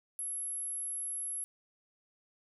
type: tone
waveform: sine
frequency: 11175 Hz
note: F9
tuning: in tune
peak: -35 dBFS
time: 0.19-1.44 s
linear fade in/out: 0 ms
effects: none